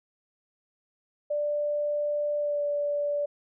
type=tone with pitch glide; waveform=sine; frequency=589 to 581.2 Hz; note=D5 to D5; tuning=+5 to -18 cents; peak=-25 dBFS; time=1.3-3.26 s; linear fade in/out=10 ms; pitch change=-23 cents; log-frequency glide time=2.38-2.62 s; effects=none